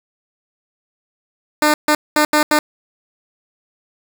10% pulse tone bursts at uneven times, 301.5 Hz, D4, 46 cents sharp, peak -3 dBFS, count 5, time 1.62-1.74 / 1.88-1.95 / 2.16-2.25 / 2.33-2.43 / 2.51-2.59 s, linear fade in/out 2 ms, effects none

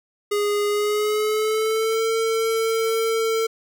square tone with pitch glide, 412.4 to 449.7 Hz, G#4 to A4, -12 to +38 cents, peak -20 dBFS, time 0.31-3.47 s, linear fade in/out 10 ms, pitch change +150 cents, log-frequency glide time 0.68-2.05 s, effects none

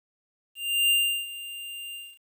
square tone with ADSR envelope, 2794 Hz, F7, in tune, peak -19 dBFS, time 0.55-2.19 s, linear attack 350 ms, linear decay 360 ms, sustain -17 dB, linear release 250 ms, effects 10-bit

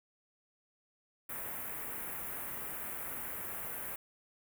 white band-stop noise, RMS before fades -41 dBFS, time 1.29-3.96 s, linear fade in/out 5 ms, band 2200 to 11000 Hz, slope 24 dB/octave, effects none

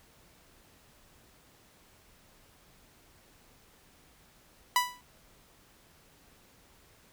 sawtooth tone with exponential decay, 987.8 Hz, B5, in tune, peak -16 dBFS, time 4.76-5.01 s, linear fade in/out 1 ms, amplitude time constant 54 ms, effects pink hiss -61 dBFS RMS until 7.12 s

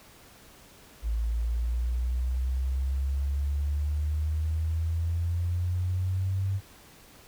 sine exponential sweep, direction up, 55 to 98 Hz, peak -25 dBFS, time 1.02-6.61 s, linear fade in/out 50 ms, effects pink hiss -53 dBFS RMS until 7.27 s

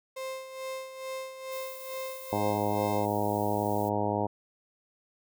35% pulse tone with tremolo, 525 Hz, C5, 6 cents sharp, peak -32 dBFS, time 0.16-3.06 s, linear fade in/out 10 ms, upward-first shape sine, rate 2.3 Hz, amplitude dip 65%
violet noise, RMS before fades -46 dBFS, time 1.51-3.9 s, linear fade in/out 20 ms
harmonic tone, 103.83 Hz, G#2, in tune, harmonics 1 / 2 / 3 / 4 / 5 / 6 / 7 / 8 / 9, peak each -35 / -35 / -35 / -35 / -35 / -35 / -35 / -35 / -35 dBFS, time 2.32-4.27 s, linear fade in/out 10 ms
effects none

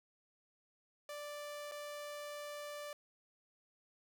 sawtooth tone with dropouts, 587.3 Hz, D5, in tune, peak -40 dBFS, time 1.09-2.93 s, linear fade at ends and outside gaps 2 ms, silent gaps 1.714-1.719 s, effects none

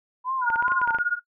sine tone with vibrato, 980 Hz, B5, 14 cents flat, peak -24 dBFS, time 0.24-0.99 s, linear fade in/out 50 ms, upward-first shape sine, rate 2.5 Hz, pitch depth 140 cents each way
sine tone with tremolo, 1434 Hz, F6, 45 cents sharp, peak -17 dBFS, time 0.41-1.2 s, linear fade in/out 50 ms, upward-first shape triangle, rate 17 Hz, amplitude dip 95%
clicks, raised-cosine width 0.5 ms, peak -20 dBFS, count 10, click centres 0.502 / 0.559 / 0.625 / 0.681 / 0.72 / 0.816 / 0.876 / 0.907 / 0.947 / 0.986 s
effects noise-tail reverb RT60 0.1 s tail -21 dB re dry

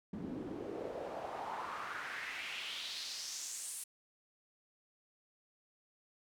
pink noise with band-pass filter sweep, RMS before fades -43 dBFS, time 0.13-3.84 s, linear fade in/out 5 ms, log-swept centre 220 to 9900 Hz, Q 2.9, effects none

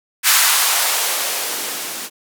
violet noise with band-pass filter sweep, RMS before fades -18 dBFS, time 0.23-2.1 s, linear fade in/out 50 ms, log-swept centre 1400 to 210 Hz, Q 1.3, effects none

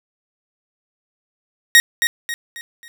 sawtooth tone with echo, 1876 Hz, A#6, 11 cents sharp, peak -3 dBFS, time 1.75-1.8 s, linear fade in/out 0 ms, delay 270 ms, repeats 4, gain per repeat -8 dB, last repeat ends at 2.88 s, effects none

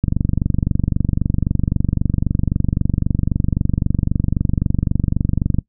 click train, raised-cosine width 5 ms, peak -4 dBFS, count 133, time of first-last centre 0.04-5.586 s, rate 23.8 Hz, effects noise-tail reverb RT60 0.1 s tail -20 dB re dry

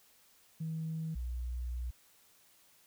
sine tone pair in turn, 160.3 / 60.85 Hz, E3 / B1, -48 / -25 cents, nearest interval octave + perfect fourth, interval 1677 cents, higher first, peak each -34 / -34 dBFS, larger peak neither, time 0.6-1.15 / 1.15-1.91 s, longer second, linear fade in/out 10 ms, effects tanh soft clip ceiling -30 dBFS + white hiss -65 dBFS RMS until 2.86 s

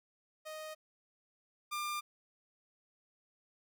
sawtooth tone pair in turn, 622.3 / 1196.7 Hz, D#5 / D6, 0 / +32 cents, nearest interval major seventh, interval 1132 cents, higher second, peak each -39 / -32 dBFS, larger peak second, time 0.45-0.75 / 1.71-2.01 s, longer neither, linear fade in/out 20 ms, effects none

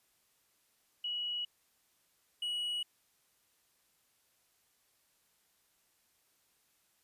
sine / triangle tone pair in turn, 2925 / 2925 Hz, F#7 / F#7, -21 / -21 cents, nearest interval unison, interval 0 cents, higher neither, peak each -34 / -32 dBFS, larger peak second, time 1.04-1.45 / 2.42-2.83 s, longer neither, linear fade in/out 5 ms, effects white hiss -73 dBFS RMS until 7.03 s + resampled to 32000 Hz

